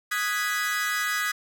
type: chord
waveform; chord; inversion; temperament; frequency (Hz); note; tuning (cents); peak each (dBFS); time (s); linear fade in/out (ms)
40% pulse; G# minor seventh; second; equal; 1244.5 / 1480 / 1661.2 / 1975.5; D#6 / F#6 / G#6 / B6; 0 / 0 / 0 / 0; -30 / -33 / -28 / -29; 0.11-1.32; 10
effects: none